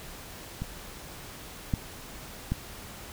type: clicks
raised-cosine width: 5 ms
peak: -20 / -13 / -15 dBFS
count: 3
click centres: 0.62 / 1.738 / 2.52 s
effects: pink hiss -44 dBFS RMS until 3.12 s